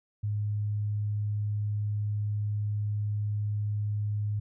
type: tone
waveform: sine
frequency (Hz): 104.4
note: G#2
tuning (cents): +10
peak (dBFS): -27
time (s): 0.23-4.4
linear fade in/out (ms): 10
effects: none